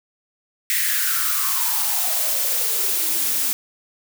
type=noise with high-pass filter sweep; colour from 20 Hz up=blue; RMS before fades=-21 dBFS; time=0.7-3.53 s; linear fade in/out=0 ms; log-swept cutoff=2000 to 230 Hz; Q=6.5; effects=none